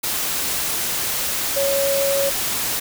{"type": "tone in noise", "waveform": "sine", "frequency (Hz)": 554.4, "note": "C#5", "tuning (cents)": 0, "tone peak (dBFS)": -18, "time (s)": [1.56, 2.3], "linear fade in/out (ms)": 10, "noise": "white", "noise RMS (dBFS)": -23, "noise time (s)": [0.03, 2.8], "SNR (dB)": 2, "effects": []}